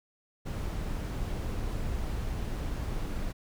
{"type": "noise", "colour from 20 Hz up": "brown", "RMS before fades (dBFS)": -33, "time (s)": [0.45, 3.33], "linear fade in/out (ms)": 20, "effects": []}